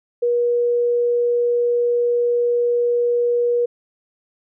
sine tone, 480 Hz, B4, 49 cents flat, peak -15 dBFS, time 0.22-3.66 s, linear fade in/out 10 ms, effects none

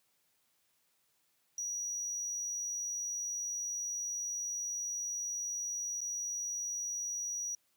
triangle tone with dropouts, 5800 Hz, F#8, 35 cents flat, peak -34 dBFS, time 1.58-7.55 s, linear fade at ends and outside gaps 2 ms, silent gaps 6.007-6.014 s, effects white hiss -75 dBFS RMS until 7.76 s + high-pass 60 Hz 12 dB/octave

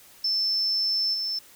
sine tone with level steps, 5300 Hz, E8, 9 cents sharp, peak -22 / -26 dBFS, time 0.24-1.39 s, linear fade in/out 5 ms, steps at 1.13 s, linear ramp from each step 20 ms, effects white hiss -52 dBFS RMS until 1.55 s

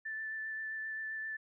sine tone with vibrato, 1760 Hz, A6, in tune, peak -37 dBFS, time 0.05-1.37 s, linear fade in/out 10 ms, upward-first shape triangle, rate 7.6 Hz, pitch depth 14 cents each way, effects none

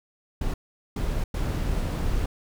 brown noise bursts at uneven times, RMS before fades -26 dBFS, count 3, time 0.41-0.54 / 0.96-1.24 / 1.34-2.26 s, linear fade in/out 5 ms, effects none

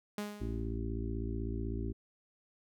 sawtooth tone with exponential decay, 207.4 Hz, G#3, 2 cents flat, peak -30 dBFS, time 0.18-0.78 s, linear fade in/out 2 ms, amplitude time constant 130 ms
harmonic tone, 56 Hz, A1, 31 cents sharp, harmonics 1 / 2 / 4 / 5 / 6 / 7, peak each -37 / -40 / -43 / -44 / -45 / -45 dBFS, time 0.4-1.93 s, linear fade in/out 20 ms
effects none

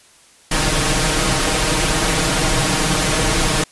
pink noise with comb filter, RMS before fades -17 dBFS, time 0.51-3.64 s, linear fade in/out 5 ms, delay 6.4 ms, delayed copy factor +0.85, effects white hiss -49 dBFS RMS until 3.71 s + resampled to 24000 Hz

